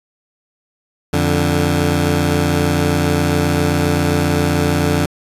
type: tone pair together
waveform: 15% pulse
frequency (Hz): 87.31 / 146.83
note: F2 / D3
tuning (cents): 0 / 0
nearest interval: major sixth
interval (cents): 900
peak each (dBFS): -10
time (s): 1.13-5.06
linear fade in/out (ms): 5
effects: resampled to 32000 Hz